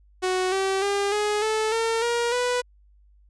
sawtooth tone with pitch steps, 370 / 385.5 / 401.6 / 418.4 / 436 / 454.2 / 473.2 / 493 Hz, F#4 / G4 / G4 / G#4 / A4 / A#4 / A#4 / B4, 0 / -29 / +42 / +13 / -16 / -45 / +26 / -3 cents, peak -18 dBFS, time 0.22-2.62 s, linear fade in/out 20 ms, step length 300 ms, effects added 50 Hz sine -53 dBFS peak until 3.29 s + resampled to 22050 Hz

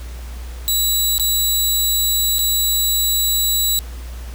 15% pulse tone with dropouts, 3925 Hz, B7, 11 cents flat, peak -8 dBFS, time 0.68-3.79 s, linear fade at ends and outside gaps 0 ms, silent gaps 1.181-1.197 / 2.384-2.391 s, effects added 60 Hz sine -28 dBFS peak until 4.34 s + pink hiss -41 dBFS RMS until 4.34 s

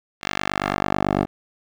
10% pulse tone with band-pass filter sweep, 49.07 Hz, G1, 2 cents sharp, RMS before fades -23 dBFS, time 0.21-1.27 s, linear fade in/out 50 ms, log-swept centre 2700 to 480 Hz, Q 0.84, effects none

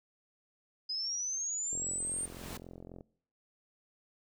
sine linear sweep, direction up, 4977 to 8850 Hz, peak -33 dBFS, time 0.89-2.26 s, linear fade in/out 10 ms
pink noise with exponential growth, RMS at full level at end -42 dBFS, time 1.51-2.57 s, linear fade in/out 1 ms, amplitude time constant 230 ms
click train, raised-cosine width 2 ms, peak -34 dBFS, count 57, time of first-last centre 1.73-3.009 s, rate 43.8 Hz
effects noise-tail reverb RT60 0.6 s tail -23 dB re dry

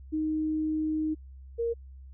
sine tone pair in turn, 310.8 / 465.7 Hz, D#4 / A#4, -2 / -2 cents, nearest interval perfect fifth, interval 700 cents, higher second, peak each -26 dBFS, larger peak neither, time 0.12-1.15 / 1.58-1.74 s, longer first, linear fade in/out 20 ms, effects added 66 Hz sine -44 dBFS peak until 2.13 s

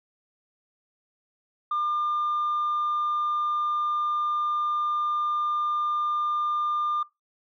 sine tone, 1200 Hz, D6, 37 cents sharp, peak -22 dBFS, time 1.71-7.03 s, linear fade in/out 5 ms, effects noise-tail reverb RT60 0.2 s tail -21 dB re dry + tanh soft clip ceiling -21 dBFS

